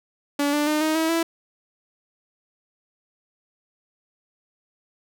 sawtooth tone with pitch steps, 286.8 / 295.2 / 303.9 / 312.8 / 321.9 / 331.4 Hz, D4 / D4 / D#4 / D#4 / E4 / E4, -41 / +9 / -41 / +9 / -41 / +9 cents, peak -16 dBFS, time 0.39-1.23 s, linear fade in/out 5 ms, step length 140 ms, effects none

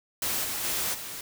white noise with level steps, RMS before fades -29 / -32 / -29 / -38 dBFS, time 0.22-1.21 s, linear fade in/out 2 ms, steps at 0.43 / 0.63 / 0.93 s, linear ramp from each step 20 ms, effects none

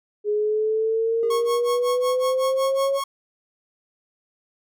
sine exponential sweep, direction up, 415.3 to 554.4 Hz, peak -19 dBFS, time 0.24-3.01 s, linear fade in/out 50 ms
triangle tone with exponential decay, 406.8 Hz, G#4, 36 cents flat, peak -25 dBFS, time 1.23-2.02 s, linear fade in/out 1 ms, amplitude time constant 170 ms
45% pulse tone with tremolo, 1096 Hz, C#6, 20 cents flat, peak -24 dBFS, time 1.3-3.04 s, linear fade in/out 5 ms, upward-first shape sine, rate 5.4 Hz, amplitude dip 95%
effects none

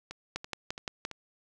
two click trains, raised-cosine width 0.2 ms, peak -16 / -23 dBFS, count 5 / 4, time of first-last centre 0.36-1.051 / 0.11-1.113 s, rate 5.79 / 2.99 Hz, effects none

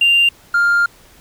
triangle tone pair in turn, 2787 / 1400.8 Hz, F7 / F6, -4 / +5 cents, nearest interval octave, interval 1191 cents, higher first, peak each -6 / -8 dBFS, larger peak first, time 0.01-0.29 / 0.54-0.86 s, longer second, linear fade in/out 5 ms, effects tanh soft clip ceiling -6 dBFS + pink hiss -47 dBFS RMS until 1.2 s

